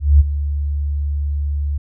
sine tone with ADSR envelope, 72.3 Hz, D2, 27 cents flat, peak -4 dBFS, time 0-1.78 s, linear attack 200 ms, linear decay 24 ms, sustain -13 dB, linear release 8 ms, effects none

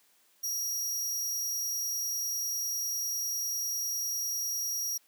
sawtooth tone, 5690 Hz, F8, 31 cents sharp, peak -28 dBFS, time 0.43-4.98 s, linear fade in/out 10 ms, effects white hiss -66 dBFS RMS until 5.07 s + high-pass 200 Hz 12 dB/octave

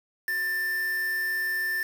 triangle tone with quantisation, 1779 Hz, A6, 19 cents sharp, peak -24 dBFS, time 0.28-1.83 s, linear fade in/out 2 ms, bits 6, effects none

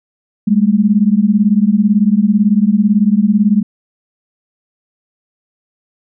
sine beating tone pair, 198.8 / 216.8 Hz, G3 / A3, +25 / -25 cents, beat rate 18 Hz, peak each -11 dBFS, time 0.47-3.63 s, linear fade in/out 10 ms, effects none

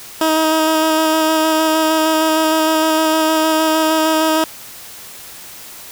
15% pulse tone with vibrato, 316.4 Hz, D#4, 29 cents sharp, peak -6 dBFS, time 0.21-4.44 s, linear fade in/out 2 ms, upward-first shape square, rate 6.5 Hz, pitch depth 12 cents each way, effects white hiss -35 dBFS RMS until 5.91 s

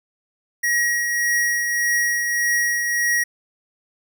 square tone with tremolo, 1900 Hz, A#6, 33 cents sharp, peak -17 dBFS, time 0.63-3.24 s, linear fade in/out 10 ms, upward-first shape triangle, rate 1.7 Hz, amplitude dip 40%, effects none

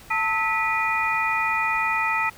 sine tone cluster, 891 / 1293 / 1963 / 2448 Hz, A5 / E6 / B6 / D#7, +22 / -34 / -11 / -29 cents, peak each -26 dBFS, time 0.1-2.3 s, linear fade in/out 10 ms, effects pink hiss -47 dBFS RMS until 2.37 s

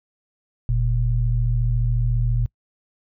sine tone pair together, 43.87 / 118.2 Hz, F1 / A#2, +9 / +24 cents, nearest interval octave + perfect fourth, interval 1715 cents, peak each -20 / -20 dBFS, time 0.69-2.46 s, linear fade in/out 0 ms, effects noise-tail reverb RT60 0.1 s tail -26 dB re dry

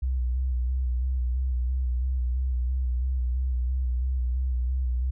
sine tone with vibrato, 62.9 Hz, B1, 32 cents sharp, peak -23 dBFS, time 0.02-5.11 s, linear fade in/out 10 ms, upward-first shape square, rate 3 Hz, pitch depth 41 cents each way, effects none

